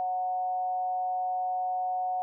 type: tone with frequency modulation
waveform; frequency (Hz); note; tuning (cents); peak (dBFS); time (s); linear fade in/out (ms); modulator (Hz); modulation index
sine; 735; F#5; -12; -27; 0-2.22; 0; 180; 0.25
effects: none